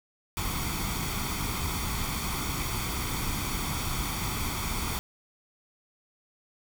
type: noise with comb filter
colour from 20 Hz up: pink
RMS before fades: -31 dBFS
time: 0.37-4.99 s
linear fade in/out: 0 ms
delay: 0.88 ms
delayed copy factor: +0.65
effects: none